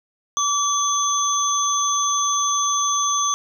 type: tone cluster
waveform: sine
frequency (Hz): 1147 / 3393 / 6190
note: D6 / G#7 / G8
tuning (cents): -41 / +36 / -23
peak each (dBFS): -21 / -27 / -21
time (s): 0.37-3.34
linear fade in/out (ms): 0
effects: 8-bit